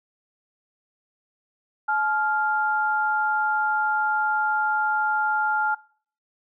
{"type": "tone pair together", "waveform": "sine", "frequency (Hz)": [855.8, 1396.9], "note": ["A5", "F6"], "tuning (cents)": [-48, 0], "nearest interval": "minor sixth", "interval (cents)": 848, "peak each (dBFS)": -23, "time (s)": [1.88, 5.75], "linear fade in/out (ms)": 10, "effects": ["noise-tail reverb RT60 0.5 s tail -23 dB re dry"]}